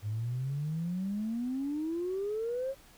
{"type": "exponential sweep", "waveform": "sine", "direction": "up", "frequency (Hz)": [101.8, 552], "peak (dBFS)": -30, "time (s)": [0.02, 2.75], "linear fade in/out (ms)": 50, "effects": ["tanh soft clip ceiling -26 dBFS", "pink hiss -58 dBFS RMS until 2.97 s"]}